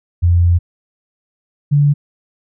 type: tone pair in turn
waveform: sine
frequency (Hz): 86.7 / 144.6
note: F2 / D3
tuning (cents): -12 / -27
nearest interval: major sixth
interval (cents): 885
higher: second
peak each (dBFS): -8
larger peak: neither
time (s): 0.22-0.59 / 1.71-1.94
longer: first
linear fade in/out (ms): 20
effects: none